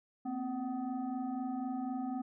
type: tone with frequency modulation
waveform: sine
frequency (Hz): 260.5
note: C4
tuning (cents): -7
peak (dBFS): -34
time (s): 0.25-2.22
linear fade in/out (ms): 10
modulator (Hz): 497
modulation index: 0.94
effects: none